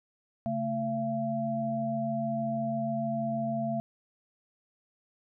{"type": "tone cluster", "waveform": "sine", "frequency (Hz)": [136.9, 223.2, 678], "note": ["C#3", "A3", "E5"], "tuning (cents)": [-21, 25, 49], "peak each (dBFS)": [-37, -32, -31], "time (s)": [0.46, 3.8], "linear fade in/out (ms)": 0, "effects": []}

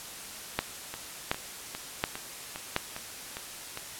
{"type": "two click trains", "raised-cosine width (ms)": 0.3, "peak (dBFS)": [-9, -20], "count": [4, 8], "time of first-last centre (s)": [[0.59, 2.764], [0.94, 3.774]], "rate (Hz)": [1.38, 2.47], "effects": ["white hiss -42 dBFS RMS until 3.99 s", "low-pass 12000 Hz 12 dB/octave"]}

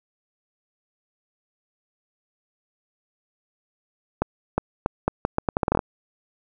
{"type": "accelerating click train", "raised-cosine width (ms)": 1, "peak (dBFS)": -6, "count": 14, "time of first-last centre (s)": [4.22, 5.792], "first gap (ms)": 360, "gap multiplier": 0.78, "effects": []}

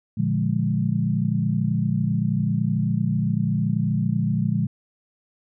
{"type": "chord", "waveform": "sine", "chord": "Bb dominant seventh", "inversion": "none", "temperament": "equal", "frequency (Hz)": [116.54, 146.83, 174.61, 207.7], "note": ["Bb2", "D3", "F3", "Ab3"], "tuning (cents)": [0, 0, 0, 0], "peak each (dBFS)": -25, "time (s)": [0.17, 4.67], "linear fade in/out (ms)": 10, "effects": []}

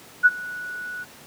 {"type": "tone with ADSR envelope", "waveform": "sine", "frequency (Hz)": 1472, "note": "F#6", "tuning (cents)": -9, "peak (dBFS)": -8, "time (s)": [0.23, 1.05], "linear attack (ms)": 28, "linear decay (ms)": 37, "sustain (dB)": -22, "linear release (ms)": 28, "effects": ["pink hiss -46 dBFS RMS until 1.26 s", "high-pass 150 Hz 12 dB/octave"]}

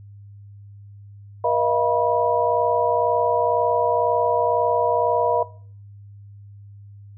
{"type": "tone cluster", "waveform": "sine", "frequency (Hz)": [478.6, 626, 688, 972], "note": ["A#4", "D#5", "F5", "B5"], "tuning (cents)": [46, 10, -26, -28], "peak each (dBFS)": [-23, -23, -24, -22], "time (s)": [1.44, 5.43], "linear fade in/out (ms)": 5, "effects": ["noise-tail reverb RT60 0.5 s tail -20 dB re dry", "added 101 Hz sine -40 dBFS peak until 7.17 s"]}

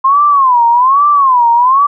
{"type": "tone with vibrato", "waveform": "sine", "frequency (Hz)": 1046.5, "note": "C6", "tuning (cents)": 0, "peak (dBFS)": -5, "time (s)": [0.04, 1.87], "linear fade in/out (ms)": 10, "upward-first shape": "sine", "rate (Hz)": 1.2, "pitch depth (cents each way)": 200, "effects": []}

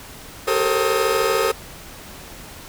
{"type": "tone cluster", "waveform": "40% pulse", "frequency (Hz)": [389, 442.1, 462.4, 536, 1264], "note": ["G4", "A4", "A#4", "C5", "D#6"], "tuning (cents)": [-13, 8, -14, 42, 27], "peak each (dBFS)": -23, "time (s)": [0.47, 1.52], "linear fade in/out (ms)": 10, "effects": ["pink hiss -39 dBFS RMS until 2.68 s"]}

